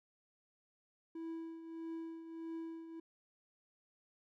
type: tone with tremolo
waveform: triangle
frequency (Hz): 328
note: E4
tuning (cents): -9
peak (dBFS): -38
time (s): 1.15-3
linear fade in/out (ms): 5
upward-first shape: triangle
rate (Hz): 1.6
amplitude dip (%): 65
effects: none